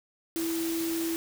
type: tone in noise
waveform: sine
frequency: 330.2 Hz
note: E4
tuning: 3 cents sharp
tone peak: -28 dBFS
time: 0.36-1.16 s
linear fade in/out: 0 ms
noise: white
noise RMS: -37 dBFS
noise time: 0.36-1.16 s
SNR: +6 dB
effects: none